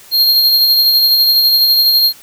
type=tone with tremolo; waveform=square; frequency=4222 Hz; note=C8; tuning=15 cents sharp; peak=-7 dBFS; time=0.11-2.13 s; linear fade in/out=50 ms; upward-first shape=sine; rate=12 Hz; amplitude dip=30%; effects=white hiss -40 dBFS RMS until 2.22 s